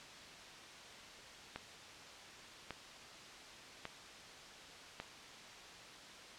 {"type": "click train", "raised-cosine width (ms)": 0.3, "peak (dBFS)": -26, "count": 4, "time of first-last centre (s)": [1.56, 5], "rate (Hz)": 0.872, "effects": ["white hiss -53 dBFS RMS until 6.38 s", "low-pass 5000 Hz 12 dB/octave"]}